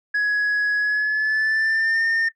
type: tone with pitch glide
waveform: sine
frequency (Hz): 1676 to 1817.2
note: G#6 to A#6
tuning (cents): +15 to -45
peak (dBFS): -15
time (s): 0.14-2.29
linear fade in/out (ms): 10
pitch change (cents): +140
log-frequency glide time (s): 0.78-2.04
effects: noise-tail reverb RT60 0.1 s tail -18 dB re dry + tanh soft clip ceiling -17 dBFS